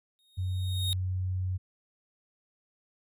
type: tone with exponential growth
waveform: 45% pulse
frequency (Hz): 3725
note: A#7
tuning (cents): -2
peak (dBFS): -28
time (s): 0.19-0.93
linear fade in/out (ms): 0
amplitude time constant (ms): 160
type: tone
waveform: sine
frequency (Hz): 92.5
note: F#2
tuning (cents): 0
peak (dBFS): -28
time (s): 0.37-1.58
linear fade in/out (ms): 20
effects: none